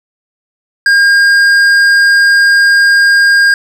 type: tone with hard clipping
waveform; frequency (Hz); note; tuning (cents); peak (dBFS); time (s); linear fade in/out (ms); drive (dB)
sine; 1614; G#6; -50; -6; 0.86-3.54; 2; 8
effects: none